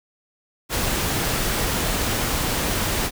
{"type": "noise", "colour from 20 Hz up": "pink", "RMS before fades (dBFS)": -23, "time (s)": [0.69, 3.11], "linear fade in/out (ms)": 50, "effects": []}